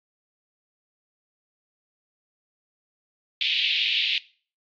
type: band-pass noise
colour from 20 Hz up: white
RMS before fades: -24 dBFS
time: 3.41-4.18 s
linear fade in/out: 2 ms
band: 2400 to 3800 Hz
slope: 48 dB/octave
effects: noise-tail reverb RT60 0.4 s tail -20 dB re dry + AAC 48 kbps